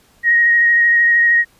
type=tone with vibrato; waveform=sine; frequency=1879 Hz; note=A#6; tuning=13 cents sharp; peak=-9 dBFS; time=0.23-1.45 s; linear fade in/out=50 ms; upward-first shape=sine; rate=13 Hz; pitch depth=14 cents each way; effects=pink hiss -53 dBFS RMS until 1.59 s + resampled to 32000 Hz